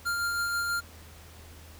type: tone with tremolo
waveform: square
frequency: 1396.9 Hz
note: F6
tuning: in tune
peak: -27 dBFS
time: 0.05-0.81 s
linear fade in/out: 20 ms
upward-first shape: sine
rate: 6.2 Hz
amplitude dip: 25%
effects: added 80 Hz sine -49 dBFS peak until 1.79 s + pink hiss -52 dBFS RMS until 1.79 s